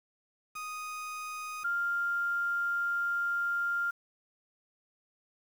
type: tone pair in turn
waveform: 30% pulse / sine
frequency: 1244.5 / 1396.9 Hz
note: D#6 / F6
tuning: 0 / 0 cents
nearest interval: major second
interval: 200 cents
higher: second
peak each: -35 / -28 dBFS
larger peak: second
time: 0.55-1.64 / 1.64-3.91 s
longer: second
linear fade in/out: 10 ms
effects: 9-bit